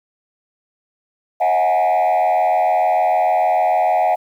sine tone with frequency modulation, 731 Hz, F#5, 21 cents flat, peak -10 dBFS, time 1.4-4.16 s, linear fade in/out 20 ms, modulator 86.7 Hz, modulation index 1.1, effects tanh soft clip ceiling -12 dBFS + 8-bit

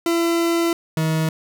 40% pulse tone pair in turn, 336.9 / 159 Hz, E4 / D#3, +38 / +38 cents, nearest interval octave + minor second, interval 1300 cents, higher first, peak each -16 / -17 dBFS, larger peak first, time 0.06-0.73 / 0.97-1.29 s, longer first, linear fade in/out 2 ms, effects none

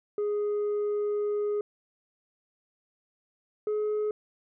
sine tone pair in turn, 415 / 423.5 Hz, G#4 / G#4, -1 / +34 cents, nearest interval unison, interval 35 cents, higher second, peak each -23 dBFS, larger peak neither, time 0.18-1.61 / 3.67-4.11 s, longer first, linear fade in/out 2 ms, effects tanh soft clip ceiling -25 dBFS

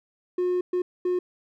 triangle tone bursts at uneven times, 360 Hz, F#4, 47 cents flat, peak -19 dBFS, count 3, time 0.38-0.61 / 0.73-0.82 / 1.05-1.19 s, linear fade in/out 5 ms, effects tanh soft clip ceiling -16 dBFS

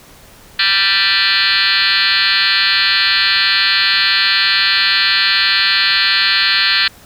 sine tone with frequency modulation, 2960 Hz, F#7, in tune, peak -10 dBFS, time 0.59-6.88 s, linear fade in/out 5 ms, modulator 199 Hz, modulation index 7.6, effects pink hiss -42 dBFS RMS until 7.05 s

